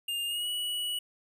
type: tone with pitch glide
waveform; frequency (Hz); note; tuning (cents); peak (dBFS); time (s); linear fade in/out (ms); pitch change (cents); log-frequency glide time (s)
square; 2812 to 2935; F7 to F#7; +11 to -15; -31; 0.08-0.99; 5; +74; 0.26-0.48
effects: none